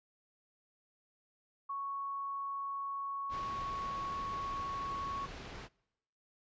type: tone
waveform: sine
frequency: 1108.7 Hz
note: C#6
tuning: in tune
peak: -36 dBFS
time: 1.69-5.26 s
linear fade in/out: 10 ms
type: low-pass noise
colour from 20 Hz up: pink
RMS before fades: -47 dBFS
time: 3.29-5.69 s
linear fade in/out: 50 ms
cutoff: 4300 Hz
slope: 12 dB/octave
effects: noise-tail reverb RT60 0.9 s tail -25 dB re dry + resampled to 16000 Hz